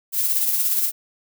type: noise with tremolo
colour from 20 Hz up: violet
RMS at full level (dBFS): -19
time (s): 0.12-0.92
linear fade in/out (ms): 50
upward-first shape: sine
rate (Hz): 17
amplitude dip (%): 40
effects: none